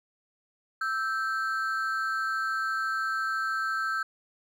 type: ring-modulated tone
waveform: triangle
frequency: 1440 Hz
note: F#6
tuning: 47 cents flat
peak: -22 dBFS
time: 0.81-4.03 s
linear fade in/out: 5 ms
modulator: 123 Hz
effects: none

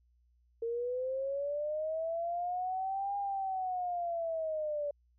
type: linear two-way sweep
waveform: sine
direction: up then down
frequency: 456.1 to 808 to 575 Hz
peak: -32 dBFS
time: 0.62-4.91 s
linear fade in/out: 5 ms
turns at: 3.17 s
effects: added 60 Hz sine -66 dBFS peak until 5.18 s

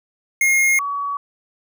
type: tone pair in turn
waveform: square / sine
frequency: 2143 / 1132.5 Hz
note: C7 / C#6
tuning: +41 / +37 cents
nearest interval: major seventh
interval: 1104 cents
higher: first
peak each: -14 / -21 dBFS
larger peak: first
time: 0.41-0.79 / 0.79-1.17 s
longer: neither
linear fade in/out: 2 ms
effects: none

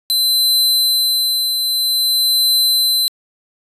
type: tone with tremolo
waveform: sawtooth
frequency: 4050 Hz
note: B7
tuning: 43 cents sharp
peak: -8 dBFS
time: 0.1-3.08 s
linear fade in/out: 0 ms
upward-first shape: triangle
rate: 0.51 Hz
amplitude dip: 45%
effects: resampled to 32000 Hz

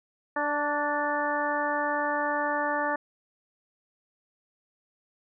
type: harmonic tone with a mistuned harmonic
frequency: 293.7 Hz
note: D4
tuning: in tune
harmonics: 1 / 2 / 3 / 4 / 5 / 6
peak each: -35 / -31 / -30 / -33 / -35 / -32 dBFS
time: 0.36-2.96 s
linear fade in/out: 5 ms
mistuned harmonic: 4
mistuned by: -22 cents
effects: none

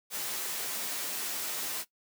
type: noise with comb filter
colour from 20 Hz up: white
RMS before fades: -35 dBFS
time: 0.1-1.85 s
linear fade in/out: 50 ms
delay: 12 ms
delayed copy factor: -0.55
effects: noise-tail reverb RT60 0.1 s tail -17 dB re dry + high-pass 200 Hz 12 dB/octave

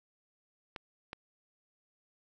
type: clicks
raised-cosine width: 0.3 ms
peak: -24 dBFS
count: 2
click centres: 0.762 / 1.131 s
effects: none

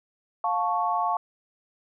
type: chord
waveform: sine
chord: F augmented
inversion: none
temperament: equal with one note detuned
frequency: 706.2 / 880 / 1108.7 Hz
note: F5 / A5 / C#6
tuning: +19 / 0 / 0 cents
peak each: -27 dBFS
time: 0.44-1.17 s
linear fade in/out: 2 ms
effects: none

